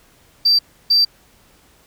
sine tone bursts at uneven times, 4677 Hz, D8, 8 cents flat, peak -9 dBFS, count 2, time 0.45-0.59 / 0.9-1.05 s, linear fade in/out 10 ms, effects tanh soft clip ceiling -7 dBFS + pink hiss -53 dBFS RMS until 1.86 s

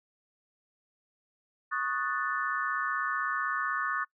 sine chord, D# half-diminished seventh, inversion third, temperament equal, 1108.7 / 1244.5 / 1480 / 1760 Hz, C#6 / D#6 / F#6 / A6, 0 / 0 / 0 / 0 cents, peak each -34 dBFS, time 1.71-4.05 s, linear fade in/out 20 ms, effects noise-tail reverb RT60 0.1 s tail -23 dB re dry

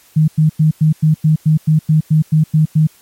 sine tone bursts, 155.56 Hz, D#3, in tune, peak -7 dBFS, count 13, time 0.16-2.872 s, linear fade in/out 10 ms, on 120 ms, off 96 ms, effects white hiss -48 dBFS RMS until 3.01 s + MP3 64 kbps

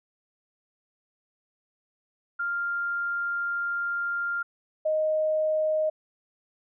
sine tone pair in turn, 1396.9 / 622.2 Hz, F6 / D#5, 0 / 0 cents, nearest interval octave + major second, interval 1400 cents, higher first, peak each -26 / -22 dBFS, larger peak second, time 2.39-4.43 / 4.85-5.9 s, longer first, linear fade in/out 10 ms, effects none

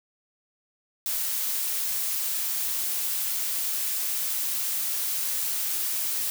blue noise, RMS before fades -28 dBFS, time 1.06-6.3 s, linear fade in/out 0 ms, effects none

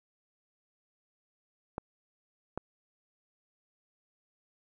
clicks, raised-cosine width 1 ms, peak -20 dBFS, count 2, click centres 1.781 / 2.576 s, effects none

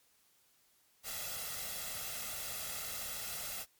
white noise with comb filter, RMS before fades -41 dBFS, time 1.03-3.66 s, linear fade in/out 50 ms, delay 1.5 ms, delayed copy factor +0.7, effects white hiss -70 dBFS RMS until 3.79 s + MP3 96 kbps

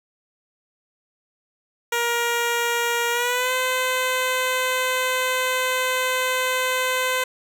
10% pulse tone with pitch glide, 472.2 to 512 Hz, A#4 to C5, +22 to -38 cents, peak -12 dBFS, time 1.92-7.24 s, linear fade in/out 5 ms, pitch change +140 cents, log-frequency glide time 3.11-3.52 s, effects none

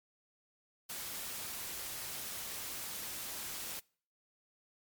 white noise, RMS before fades -42 dBFS, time 0.89-3.8 s, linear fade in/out 10 ms, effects noise-tail reverb RT60 0.5 s tail -26 dB re dry + MP3 96 kbps

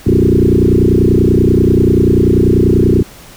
sine tone with frequency modulation, 228.7 Hz, A#3, 33 cents flat, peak -6 dBFS, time 0.06-3.03 s, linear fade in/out 10 ms, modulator 30.3 Hz, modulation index 5.8, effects pink hiss -37 dBFS RMS until 3.36 s

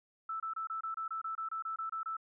sine tone bursts, 1319 Hz, E6, 1 cent sharp, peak -35 dBFS, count 14, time 0.29-2.168 s, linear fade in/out 5 ms, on 110 ms, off 26 ms, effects none

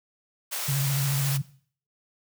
white high-pass noise, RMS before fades -31 dBFS, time 0.51-1.38 s, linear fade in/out 20 ms, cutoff 470 Hz, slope 24 dB/octave
sine tone with vibrato, 138.1 Hz, C#3, 6 cents flat, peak -23 dBFS, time 0.68-1.42 s, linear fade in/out 10 ms, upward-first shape square, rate 14 Hz, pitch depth 34 cents each way
effects noise-tail reverb RT60 0.5 s tail -18 dB re dry

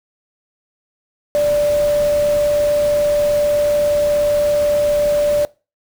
sine tone in noise, 587.3 Hz, D5, in tune, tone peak -12 dBFS, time 1.35-5.45 s, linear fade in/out 0 ms, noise pink, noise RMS -30 dBFS, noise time 1.35-5.45 s, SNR +15 dB, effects noise-tail reverb RT60 0.3 s tail -22 dB re dry

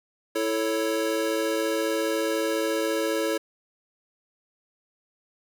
square chord, A major, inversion second, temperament equal, 329.6 / 440 / 554.4 Hz, E4 / A4 / C#5, 0 / 0 / 0 cents, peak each -29 dBFS, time 0.35-3.38 s, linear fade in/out 10 ms, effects none

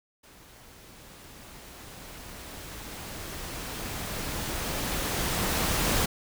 pink noise with level ramp, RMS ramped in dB -53 to -25 dBFS, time 0.23-6.06 s, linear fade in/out 10 ms, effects none

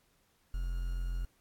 triangle tone with quantisation, 43.65 Hz, F1, in tune, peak -30 dBFS, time 0.54-1.25 s, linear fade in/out 0 ms, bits 9, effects pink hiss -71 dBFS RMS until 1.4 s + AAC 64 kbps

